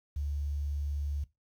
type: tone with quantisation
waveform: sine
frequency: 72.1 Hz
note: D2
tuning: 31 cents flat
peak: -31 dBFS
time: 0.16-1.24 s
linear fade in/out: 5 ms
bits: 10
effects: noise-tail reverb RT60 0.2 s tail -18 dB re dry